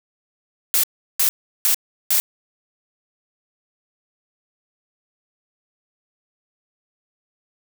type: noise bursts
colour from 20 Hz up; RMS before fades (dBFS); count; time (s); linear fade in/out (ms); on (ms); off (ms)
blue; -17; 4; 0.74-2.2; 0; 95; 360
effects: none